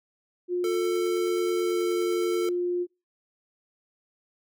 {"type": "tone with pitch glide", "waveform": "sine", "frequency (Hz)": [356.4, 354.1], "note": ["F4", "F4"], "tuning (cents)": [35, 24], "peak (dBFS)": -24, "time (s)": [0.48, 2.87], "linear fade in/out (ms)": 50, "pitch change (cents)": -11, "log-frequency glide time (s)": [1.64, 1.79]}
{"type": "tone", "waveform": "square", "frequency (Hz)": 445.3, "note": "A4", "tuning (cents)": 21, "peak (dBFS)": -29, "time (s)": [0.64, 2.49], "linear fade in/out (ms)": 2}
{"effects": ["noise-tail reverb RT60 0.3 s tail -26 dB re dry"]}